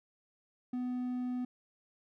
triangle tone, 249.3 Hz, B3, 16 cents sharp, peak -31 dBFS, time 0.73-1.45 s, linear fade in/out 5 ms, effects none

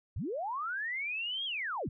sine linear two-way sweep, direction up then down, 56 to 3322 to 56 Hz, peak -33 dBFS, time 0.16-1.89 s, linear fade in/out 5 ms, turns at 1.45 s, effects none

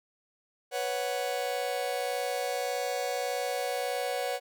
45% pulse chord, B suspended second, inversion none, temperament just, 493.9 / 555.6 / 740.8 Hz, B4 / C#5 / F#5, 0 / +4 / +2 cents, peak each -34 dBFS, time 0.71-4.4 s, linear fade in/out 50 ms, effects none

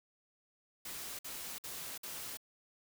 white noise bursts, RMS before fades -44 dBFS, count 4, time 0.85-2.372 s, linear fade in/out 5 ms, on 340 ms, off 54 ms, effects none

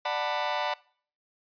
sawtooth chord, B minor seventh, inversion first, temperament just, 592.7 / 740.8 / 889 / 987.8 Hz, D5 / F#5 / A5 / B5, +16 / +2 / +18 / 0 cents, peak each -29 dBFS, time 0.05-0.74 s, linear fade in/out 5 ms, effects noise-tail reverb RT60 0.5 s tail -22 dB re dry + resampled to 11025 Hz

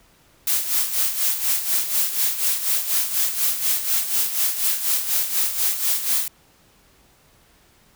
blue noise with tremolo, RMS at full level -19 dBFS, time 0.47-6.28 s, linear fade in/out 2 ms, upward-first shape sine, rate 4.1 Hz, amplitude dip 65%, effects pink hiss -56 dBFS RMS until 7.95 s

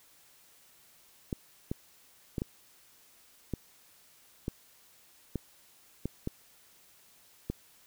clicks, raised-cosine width 3 ms, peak -19 dBFS, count 10, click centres 1.328 / 1.715 / 2.382 / 2.419 / 3.537 / 4.481 / 5.357 / 6.056 / 6.274 / 7.5 s, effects white hiss -61 dBFS RMS until 7.86 s

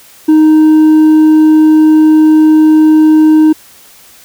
sine tone with hard clipping, 311.1 Hz, D#4, in tune, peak -3 dBFS, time 0.28-3.53 s, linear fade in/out 10 ms, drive 2 dB, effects white hiss -39 dBFS RMS until 4.24 s

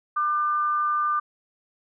sine tone pair together, 1196 / 1511.7 Hz, D6 / F#6, +31 / +37 cents, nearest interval major third, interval 406 cents, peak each -21 / -33 dBFS, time 0.16-1.2 s, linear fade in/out 10 ms, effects none

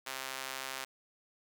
sawtooth tone with high-pass filter, 132.8 Hz, C3, 26 cents sharp, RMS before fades -41 dBFS, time 0.06-0.85 s, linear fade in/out 10 ms, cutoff 1100 Hz, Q 0.59, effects none

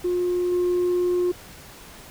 sine tone with level steps, 356.6 Hz, F4, 36 cents sharp, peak -19 / -17 dBFS, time 0.04-1.32 s, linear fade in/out 10 ms, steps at 0.52 s, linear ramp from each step 2 ms, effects tanh soft clip ceiling -17 dBFS + pink hiss -44 dBFS RMS until 2.1 s

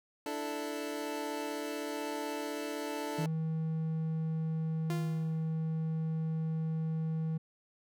25% pulse chord, D suspended second, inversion none, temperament equal, 293.7 / 329.6 / 440 Hz, D4 / E4 / A4, 0 / 0 / 0 cents, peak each -35 / -39 / -36 dBFS, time 0.26-3.26 s, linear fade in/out 2 ms
triangle tone, 160 Hz, D#3, 49 cents sharp, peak -29 dBFS, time 3.18-7.38 s, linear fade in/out 10 ms
sawtooth tone with exponential decay, 347.4 Hz, F4, 9 cents flat, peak -32 dBFS, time 4.9-5.55 s, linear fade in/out 1 ms, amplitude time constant 140 ms
effects none

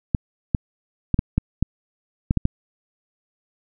clicks, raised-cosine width 5 ms, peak -5 dBFS, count 9, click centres 0.148 / 0.548 / 1.143 / 1.191 / 1.38 / 1.626 / 2.309 / 2.373 / 2.454 s, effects none

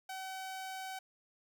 sawtooth tone, 760 Hz, F#5, 46 cents sharp, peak -37 dBFS, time 0.09-0.99 s, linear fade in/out 5 ms, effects none

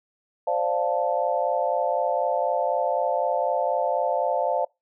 sine chord, D minor seventh, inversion third, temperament equal, 523.3 / 587.3 / 698.5 / 880 Hz, C5 / D5 / F5 / A5, 0 / 0 / 0 / 0 cents, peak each -27 / -26 / -26 / -28 dBFS, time 0.47-4.65 s, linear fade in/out 5 ms, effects noise-tail reverb RT60 0.2 s tail -25 dB re dry

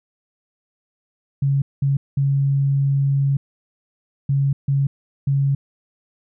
sine tone bursts at uneven times, 138.59 Hz, C#3, in tune, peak -15 dBFS, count 6, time 1.42-1.62 / 1.82-1.97 / 2.17-3.37 / 4.29-4.53 / 4.68-4.87 / 5.27-5.55 s, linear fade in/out 5 ms, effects none

